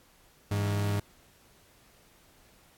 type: tone pair together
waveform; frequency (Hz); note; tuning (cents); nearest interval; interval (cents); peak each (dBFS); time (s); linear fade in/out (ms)
40% pulse; 101.96 / 164.81; G#2 / E3; -31 / 0; minor sixth; 831; -26 / -38; 0.51-1; 5
effects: pink hiss -61 dBFS RMS until 2.77 s + AAC 64 kbps